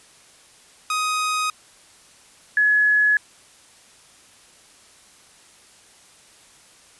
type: tone pair in turn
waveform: sawtooth / sine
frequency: 1253 / 1695.4 Hz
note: D#6 / G#6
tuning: +12 / +35 cents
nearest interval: perfect fourth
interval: 523 cents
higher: second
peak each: -17 / -14 dBFS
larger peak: second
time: 0.9-1.5 / 2.57-3.17 s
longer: neither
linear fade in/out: 2 ms
effects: white hiss -51 dBFS RMS until 6.99 s + resampled to 24000 Hz